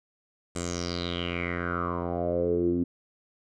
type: tone with low-pass filter sweep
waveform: 10% pulse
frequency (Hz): 87.1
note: F2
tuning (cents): -4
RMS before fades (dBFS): -29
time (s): 0.55-2.84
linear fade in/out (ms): 10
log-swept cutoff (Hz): 8200 to 270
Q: 6.5
effects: none